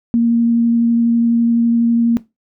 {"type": "tone with vibrato", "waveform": "sine", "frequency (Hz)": 233.3, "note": "A#3", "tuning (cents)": 2, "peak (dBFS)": -10, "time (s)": [0.14, 2.17], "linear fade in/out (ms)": 0, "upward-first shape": "triangle", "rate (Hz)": 12, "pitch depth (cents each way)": 10, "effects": ["noise-tail reverb RT60 0.2 s tail -17 dB re dry"]}